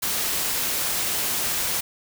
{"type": "noise", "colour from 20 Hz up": "white", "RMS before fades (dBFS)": -25, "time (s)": [0.02, 1.81], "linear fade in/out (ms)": 10, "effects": []}